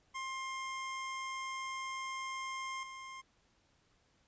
25% pulse tone with level steps, 1059 Hz, C6, 21 cents sharp, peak -35 / -42 dBFS, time 0.14-3.22 s, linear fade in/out 20 ms, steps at 2.83 s, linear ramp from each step 2 ms, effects pink hiss -72 dBFS RMS until 4.27 s + resampled to 16000 Hz

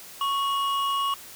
triangle tone pair together, 1109.2 / 2882 Hz, C#6 / F#7, +1 / -46 cents, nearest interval octave + perfect fourth, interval 1653 cents, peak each -22 / -29 dBFS, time 0.21-1.14 s, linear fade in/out 2 ms, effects white hiss -44 dBFS RMS until 1.35 s

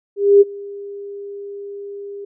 sine tone with ADSR envelope, 402.6 Hz, G4, 46 cents sharp, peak -4 dBFS, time 0.16-2.25 s, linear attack 250 ms, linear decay 26 ms, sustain -24 dB, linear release 7 ms, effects none

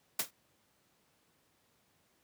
white noise with exponential decay, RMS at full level -27 dBFS, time 0.19-0.31 s, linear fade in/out 5 ms, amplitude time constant 25 ms, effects pink hiss -72 dBFS RMS until 2.23 s + high-pass 100 Hz 12 dB/octave

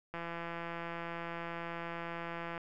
click train, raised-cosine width 0.5 ms, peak -26 dBFS, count 413, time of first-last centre 0.14-2.578 s, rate 169 Hz, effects none

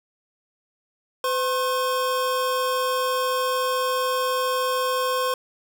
square tone pair together, 507 / 1073.1 Hz, B4 / C6, +45 / +43 cents, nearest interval octave + minor second, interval 1298 cents, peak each -25 dBFS, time 1.24-5.34 s, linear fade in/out 2 ms, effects none

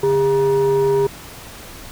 sine tone with frequency modulation, 403.4 Hz, G4, 50 cents sharp, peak -12 dBFS, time 0.03-1.07 s, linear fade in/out 5 ms, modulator 547 Hz, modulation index 0.49, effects tanh soft clip ceiling -9 dBFS + pink hiss -37 dBFS RMS until 1.91 s

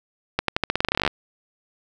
accelerating click train, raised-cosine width 0.3 ms, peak -4 dBFS, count 18, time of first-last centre 0.39-1.077 s, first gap 93 ms, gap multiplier 0.88, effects none

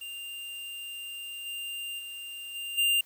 square tone with level steps, 2794 Hz, F7, in tune, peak -38 / -35 / -39 / -35 / -23 dBFS, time 0.01-3.01 s, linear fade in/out 5 ms, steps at 1.45 / 1.98 / 2.54 / 2.77 s, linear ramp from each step 20 ms, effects white hiss -59 dBFS RMS until 3.05 s

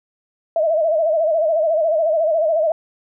sine tone with vibrato, 639 Hz, D#5, 46 cents sharp, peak -14 dBFS, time 0.56-2.72 s, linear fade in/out 2 ms, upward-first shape sine, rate 14 Hz, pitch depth 96 cents each way, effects none

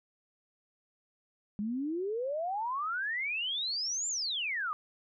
sine exponential two-way sweep, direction up then down, 200 to 7380 to 1176 Hz, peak -31 dBFS, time 1.59-4.73 s, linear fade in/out 0 ms, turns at 4.08 s, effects none

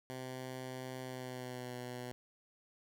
10% pulse tone with pitch glide, 128.9 to 124.22 Hz, C3 to B2, -26 to +10 cents, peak -34 dBFS, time 0.1-2.12 s, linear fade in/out 0 ms, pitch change -64 cents, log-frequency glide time 1.01-1.76 s, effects none

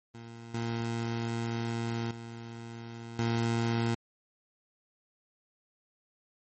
20% pulse tone with level steps, 116 Hz, A#2, 8 cents flat, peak -39 / -26 / -36 / -22 dBFS, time 0.14-3.95 s, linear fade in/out 10 ms, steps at 0.54 / 2.11 / 3.19 s, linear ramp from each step 2 ms, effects MP3 32 kbps

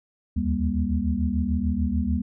sine tone cluster, 73.3 / 80.1 / 199.8 / 238.7 Hz, D2 / E2 / G3 / A#3, -3 / -49 / +33 / +41 cents, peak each -27 dBFS, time 0.36-2.22 s, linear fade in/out 10 ms, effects none

